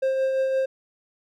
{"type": "tone with tremolo", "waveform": "triangle", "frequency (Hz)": 530, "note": "C5", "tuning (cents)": 22, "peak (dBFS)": -17, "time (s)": [0.02, 0.66], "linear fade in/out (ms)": 10, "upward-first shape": "triangle", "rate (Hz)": 5.8, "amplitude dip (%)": 35, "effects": []}